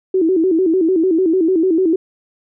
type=tone with vibrato; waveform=sine; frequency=349.2 Hz; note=F4; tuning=in tune; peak=-11 dBFS; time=0.14-1.96 s; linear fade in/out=5 ms; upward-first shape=square; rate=6.7 Hz; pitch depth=130 cents each way; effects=none